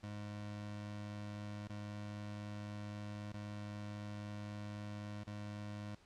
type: tone with dropouts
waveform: 25% pulse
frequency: 103.83 Hz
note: G#2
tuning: in tune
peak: -40 dBFS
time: 0.03-5.95 s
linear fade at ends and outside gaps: 5 ms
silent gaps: 1.677-1.696 / 3.324-3.34 / 5.236-5.27 s
effects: pink hiss -67 dBFS RMS until 6.05 s + low-pass 6000 Hz 12 dB/octave